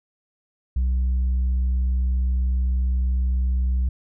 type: tone with tanh clipping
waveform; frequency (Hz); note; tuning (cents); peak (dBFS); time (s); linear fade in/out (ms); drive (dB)
sine; 63.1; B1; +38; -19; 0.76-3.89; 5; 2
effects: none